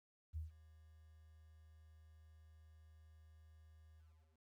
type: tone with ADSR envelope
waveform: sine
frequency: 78.8 Hz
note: D#2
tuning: 23 cents sharp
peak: -40 dBFS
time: 0.33-4.42 s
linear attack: 36 ms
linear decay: 140 ms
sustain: -21 dB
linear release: 430 ms
effects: 13-bit